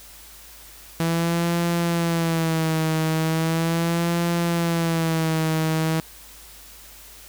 sawtooth tone with vibrato, 164.81 Hz, E3, in tune, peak -16 dBFS, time 1-6 s, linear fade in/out 0 ms, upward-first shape sine, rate 0.38 Hz, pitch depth 64 cents each way, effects added 52 Hz sine -50 dBFS peak until 7.28 s + white hiss -45 dBFS RMS until 7.28 s

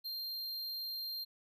square tone, 4186 Hz, C8, in tune, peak -39 dBFS, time 0.04-1.25 s, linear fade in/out 20 ms, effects none

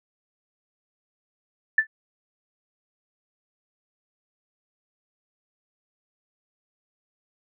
sine tone with exponential decay, 1760 Hz, A6, in tune, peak -11 dBFS, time 1.78-1.87 s, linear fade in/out 5 ms, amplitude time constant 18 ms, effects none

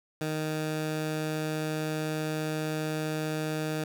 15% pulse tone, 155.3 Hz, D#3, 3 cents flat, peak -23 dBFS, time 0.21-3.84 s, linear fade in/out 2 ms, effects none

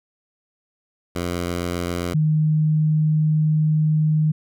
10% pulse / sine tone pair in turn, 87.5 / 154.56 Hz, F2 / D#3, +4 / -11 cents, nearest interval minor seventh, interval 985 cents, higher second, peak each -15 dBFS, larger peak neither, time 1.15-2.14 / 2.14-4.32 s, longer second, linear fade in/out 10 ms, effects none

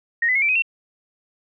sine tone with pitch steps, 1864.7 / 2010 / 2167 / 2336 / 2518 / 2714 Hz, A#6 / B6 / C#7 / D7 / D#7 / E7, 0 / +30 / -40 / -10 / +20 / +50 cents, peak -16 dBFS, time 0.22-0.622 s, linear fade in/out 5 ms, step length 67 ms, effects none

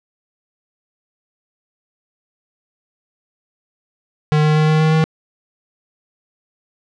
square tone with pitch steps, 152 / 153.23 / 154.48 / 155.73 / 157 / 158.27 Hz, D#3 / D#3 / D#3 / D#3 / D#3 / D#3, -40 / -26 / -12 / +2 / +16 / +30 cents, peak -12 dBFS, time 4.32-5.04 s, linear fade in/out 0 ms, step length 120 ms, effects low-pass 4000 Hz 12 dB/octave

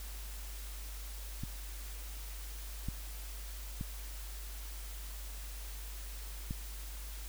clicks, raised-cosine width 5 ms, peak -25 dBFS, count 4, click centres 1.436 / 2.886 / 3.811 / 6.509 s, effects added 50 Hz sine -42 dBFS peak until 7.28 s + white hiss -50 dBFS RMS until 7.28 s

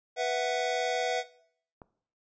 square chord, B suspended fourth, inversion none, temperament equal, 493.9 / 659.3 / 740 Hz, B4 / E5 / F#5, 0 / 0 / 0 cents, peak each -32 dBFS, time 0.16-1.24 s, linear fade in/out 50 ms
click, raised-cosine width 1 ms, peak -32 dBFS, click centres 1.818 s
effects noise-tail reverb RT60 0.6 s tail -18 dB re dry + resampled to 16000 Hz

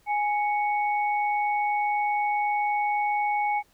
sine tone pair together, 830.8 / 2218 Hz, G#5 / C#7, 0 / 0 cents, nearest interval octave + perfect fourth, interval 1700 cents, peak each -23 / -31 dBFS, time 0.06-3.63 s, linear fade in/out 50 ms, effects pink hiss -63 dBFS RMS until 3.73 s

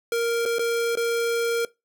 square tone with dropouts, 466.2 Hz, A#4, in tune, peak -22 dBFS, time 0.12-1.65 s, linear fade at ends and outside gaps 2 ms, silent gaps 0.454-0.459 / 0.585-0.593 / 0.954-0.972 s, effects noise-tail reverb RT60 0.2 s tail -20 dB re dry

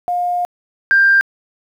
sine tone pair in turn, 710 / 1588.8 Hz, F5 / G6, +28 / +23 cents, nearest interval octave + major second, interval 1395 cents, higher second, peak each -15 / -7 dBFS, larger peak second, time 0.08-0.45 / 0.91-1.21 s, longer first, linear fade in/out 0 ms, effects tanh soft clip ceiling -3 dBFS + 8-bit

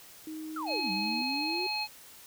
sine tone, 313.3 Hz, D#4, 12 cents sharp, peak -37 dBFS, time 0.27-1.22 s, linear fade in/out 2 ms
sine exponential two-way sweep, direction down then up, 1449 to 185 to 378.4 Hz, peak -34 dBFS, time 0.56-1.67 s, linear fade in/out 5 ms, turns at 0.91 s
harmonic tone, 848 Hz, G#5, 36 cents sharp, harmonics 1 / 3 / 5, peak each -36 / -35 / -33 dBFS, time 0.66-1.88 s, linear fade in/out 50 ms
effects white hiss -52 dBFS RMS until 2.26 s

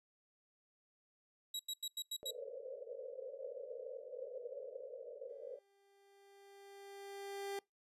sawtooth tone bursts, 3861 Hz, B7, 40 cents flat, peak -36 dBFS, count 6, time 1.54-2.309 s, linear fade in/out 5 ms, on 54 ms, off 89 ms
pink band-pass noise, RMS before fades -48 dBFS, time 2.23-5.59 s, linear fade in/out 0 ms, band 460 to 570 Hz, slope 96 dB/octave
30% pulse tone with exponential growth, 397.7 Hz, G4, 25 cents sharp, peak -37 dBFS, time 5.29-7.59 s, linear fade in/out 2 ms, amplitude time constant 500 ms
effects noise-tail reverb RT60 0.2 s tail -25 dB re dry + resampled to 32000 Hz

